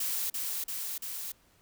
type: noise with echo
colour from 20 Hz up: blue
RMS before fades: -32 dBFS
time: 0-0.3 s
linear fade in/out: 5 ms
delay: 340 ms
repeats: 3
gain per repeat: -2 dB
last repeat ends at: 1.32 s
effects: pink hiss -65 dBFS RMS until 1.61 s